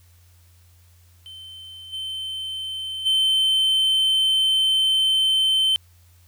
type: tone with level steps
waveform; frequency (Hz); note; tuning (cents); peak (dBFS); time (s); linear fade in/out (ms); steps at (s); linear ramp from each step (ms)
triangle; 3087; G7; -27; -36 / -26 / -15; 1.26-5.76; 0; 1.92 / 3.05; 20
effects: added 87 Hz sine -51 dBFS peak until 6.27 s + white hiss -60 dBFS RMS until 6.27 s